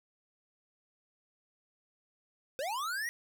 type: linear sweep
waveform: square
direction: up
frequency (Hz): 493.9 to 1951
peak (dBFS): -34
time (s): 2.59-3.09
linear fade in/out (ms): 0
effects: none